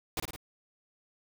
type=noise with echo; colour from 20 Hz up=pink; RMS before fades=-32 dBFS; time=0.17-0.2 s; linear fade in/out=2 ms; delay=54 ms; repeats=3; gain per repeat=-4 dB; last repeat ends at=0.362 s; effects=none